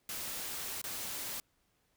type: noise with dropouts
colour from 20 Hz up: white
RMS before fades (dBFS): -40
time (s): 0.09-1.4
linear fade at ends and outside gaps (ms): 1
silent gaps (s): 0.816-0.84
effects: pink hiss -75 dBFS RMS until 1.96 s